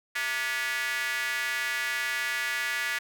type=tone with high-pass filter; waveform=square; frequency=130.81 Hz; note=C3; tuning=in tune; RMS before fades=-30 dBFS; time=0.15-2.99 s; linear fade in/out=10 ms; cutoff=1800 Hz; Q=3.6; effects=none